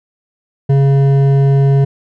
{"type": "tone with hard clipping", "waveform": "sine", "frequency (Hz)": 138, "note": "C#3", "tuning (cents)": -7, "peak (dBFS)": -9, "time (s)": [0.69, 1.85], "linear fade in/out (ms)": 10, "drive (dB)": 9, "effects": []}